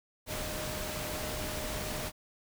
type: tone in noise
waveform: sine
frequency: 614 Hz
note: D#5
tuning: 23 cents flat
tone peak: -42 dBFS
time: 0.26-2.12 s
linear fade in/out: 50 ms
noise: pink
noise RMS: -37 dBFS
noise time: 0.26-2.12 s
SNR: -8 dB
effects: none